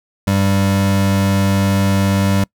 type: tone pair together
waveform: square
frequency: 98.11 / 196 Hz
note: G2 / G3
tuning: +2 / 0 cents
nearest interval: octave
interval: 1198 cents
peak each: -16 dBFS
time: 0.27-2.44 s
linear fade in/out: 5 ms
effects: noise-tail reverb RT60 0.1 s tail -26 dB re dry